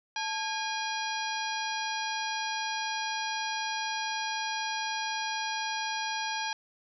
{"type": "harmonic tone with a mistuned harmonic", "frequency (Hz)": 816, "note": "G#5", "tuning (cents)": -31, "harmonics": [1, 2, 3, 4, 5, 6, 7], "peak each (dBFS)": [-34, -37, -39, -40, -41, -42, -42], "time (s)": [0.16, 6.53], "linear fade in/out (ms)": 2, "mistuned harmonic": 1, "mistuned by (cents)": 120, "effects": []}